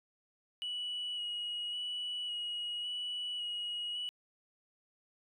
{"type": "tone with vibrato", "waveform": "sine", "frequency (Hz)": 2923, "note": "F#7", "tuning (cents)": -22, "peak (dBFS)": -34, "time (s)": [0.62, 4.09], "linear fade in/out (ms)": 0, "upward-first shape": "square", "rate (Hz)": 0.9, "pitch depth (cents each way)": 14, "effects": ["tanh soft clip ceiling -33 dBFS"]}